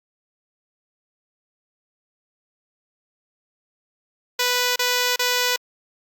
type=tone bursts; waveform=5% pulse; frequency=493.9 Hz; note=B4; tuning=in tune; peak=-7 dBFS; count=3; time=4.39-5.562 s; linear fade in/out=5 ms; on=370 ms; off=31 ms; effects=Opus 48 kbps